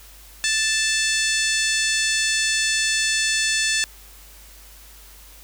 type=harmonic tone; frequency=880 Hz; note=A5; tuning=in tune; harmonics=2 / 3 / 4 / 5 / 6 / 7 / 8 / 9 / 10; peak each=-24 / -26 / -27 / -28 / -29 / -29 / -30 / -31 / -31 dBFS; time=0.44-3.84 s; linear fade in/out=0 ms; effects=added 50 Hz sine -46 dBFS peak until 5.43 s + white hiss -47 dBFS RMS until 5.43 s